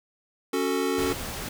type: chord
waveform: square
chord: F# minor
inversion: second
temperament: equal with one note detuned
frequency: 277.2 / 370 / 443.3 Hz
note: C#4 / F#4 / A4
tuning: 0 / 0 / +13 cents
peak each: -29 dBFS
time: 0.53-1.13 s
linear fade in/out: 5 ms
type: noise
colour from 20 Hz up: pink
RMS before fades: -34 dBFS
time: 0.98-1.49 s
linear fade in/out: 5 ms
effects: none